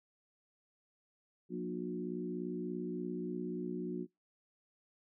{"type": "harmonic tone with a mistuned harmonic", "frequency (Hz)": 60.3, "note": "B1", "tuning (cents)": -41, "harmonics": [3, 4, 5, 6], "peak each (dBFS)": [-41, -43, -43, -41], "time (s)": [1.49, 4.07], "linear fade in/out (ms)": 50, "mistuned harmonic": 4, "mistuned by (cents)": -23, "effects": ["noise-tail reverb RT60 0.2 s tail -26 dB re dry"]}